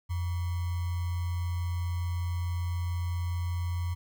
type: tone with sample-and-hold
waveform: sine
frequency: 87.31 Hz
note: F2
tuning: in tune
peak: -28 dBFS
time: 0.09-3.95 s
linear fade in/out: 20 ms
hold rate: 1050 Hz
effects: none